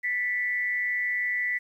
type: tone with amplitude modulation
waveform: sine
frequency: 1975.5 Hz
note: B6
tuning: in tune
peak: -22 dBFS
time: 0.03-1.59 s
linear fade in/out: 20 ms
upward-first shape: sine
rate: 206 Hz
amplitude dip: 60%
effects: 10-bit